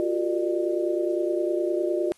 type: tone cluster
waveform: sine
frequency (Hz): 349.1 / 378.9 / 455.2 / 602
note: F4 / F#4 / A#4 / D5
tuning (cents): -1 / +41 / -41 / +43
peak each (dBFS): -25 / -29 / -34 / -28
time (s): 0-2.12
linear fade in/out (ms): 0
effects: white hiss -58 dBFS RMS until 2.17 s + AAC 32 kbps